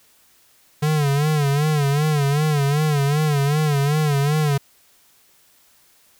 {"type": "tone with vibrato", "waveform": "square", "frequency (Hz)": 146.83, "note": "D3", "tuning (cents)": 0, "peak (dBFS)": -17, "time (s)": [0.82, 4.58], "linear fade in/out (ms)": 10, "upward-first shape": "sine", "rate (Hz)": 2.6, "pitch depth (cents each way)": 98, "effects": ["white hiss -56 dBFS RMS until 6.19 s"]}